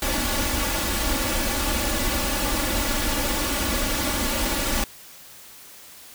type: noise with comb filter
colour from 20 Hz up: pink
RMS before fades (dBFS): -24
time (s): 0.02-4.84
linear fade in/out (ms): 2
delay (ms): 3.5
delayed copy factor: +0.95
effects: white hiss -45 dBFS RMS until 6.14 s